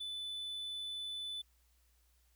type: tone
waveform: triangle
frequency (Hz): 3496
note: A7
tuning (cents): -12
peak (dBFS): -38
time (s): 0-1.42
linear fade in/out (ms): 10
effects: added 60 Hz sine -69 dBFS peak until 2.35 s + white hiss -75 dBFS RMS until 2.35 s